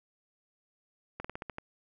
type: slowing click train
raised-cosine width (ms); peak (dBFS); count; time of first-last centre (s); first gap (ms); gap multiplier
0.5; -23; 7; 1.2-1.584; 45; 1.14
effects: none